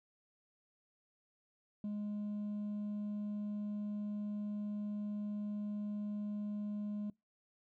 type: tone with hard clipping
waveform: triangle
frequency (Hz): 207.7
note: G#3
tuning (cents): 0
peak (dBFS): -36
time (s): 1.84-7.1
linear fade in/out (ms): 2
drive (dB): 1
effects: noise-tail reverb RT60 0.2 s tail -24 dB re dry